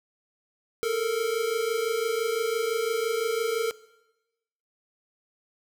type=tone pair together; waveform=square; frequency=435.3 / 461.2 Hz; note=A4 / A#4; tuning=-19 / -19 cents; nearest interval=minor second; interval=100 cents; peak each=-30 / -27 dBFS; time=0.83-3.71 s; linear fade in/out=0 ms; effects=noise-tail reverb RT60 1.0 s tail -19 dB re dry